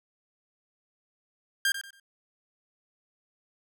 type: tone with echo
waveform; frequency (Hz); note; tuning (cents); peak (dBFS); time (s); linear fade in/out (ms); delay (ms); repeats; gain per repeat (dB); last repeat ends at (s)
sawtooth; 1600; G6; +35; -19; 1.65-1.72; 2; 93; 3; -11; 1.999
effects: none